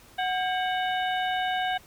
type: harmonic tone with a mistuned harmonic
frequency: 740 Hz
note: F#5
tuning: in tune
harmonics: 1 / 2 / 3 / 4 / 5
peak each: -26 / -31 / -38 / -35 / -38 dBFS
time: 0.18-1.78 s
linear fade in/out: 10 ms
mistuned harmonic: 2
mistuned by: +140 cents
effects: pink hiss -53 dBFS RMS until 1.86 s + MP3 96 kbps